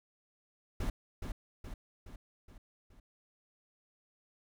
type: noise with echo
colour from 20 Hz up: brown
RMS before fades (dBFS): -33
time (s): 0.8-0.9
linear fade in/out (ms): 5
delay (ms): 420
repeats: 5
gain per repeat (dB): -5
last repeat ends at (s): 3
effects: none